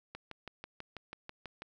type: click train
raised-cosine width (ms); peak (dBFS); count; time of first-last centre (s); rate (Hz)
0.3; -27; 10; 0.15-1.621; 6.12
effects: none